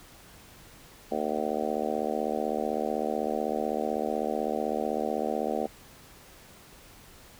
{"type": "harmonic tone", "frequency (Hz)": 75.9, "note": "D#2", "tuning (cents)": -42, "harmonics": [3, 4, 5, 6, 7, 8, 9, 10], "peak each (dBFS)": [-35, -37, -36, -34, -35, -35, -36, -35], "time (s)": [1.11, 5.67], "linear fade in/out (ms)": 10, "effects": ["pink hiss -52 dBFS RMS until 7.39 s"]}